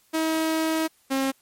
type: tone pair in turn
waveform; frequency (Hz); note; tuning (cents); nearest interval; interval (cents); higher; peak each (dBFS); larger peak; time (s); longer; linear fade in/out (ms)
sawtooth; 319.5 / 268.7; D#4 / C4; +46 / +46; minor third; 300; first; -18; neither; 0.13-0.88 / 1.1-1.32; first; 20
effects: white hiss -62 dBFS RMS until 1.41 s + MP3 64 kbps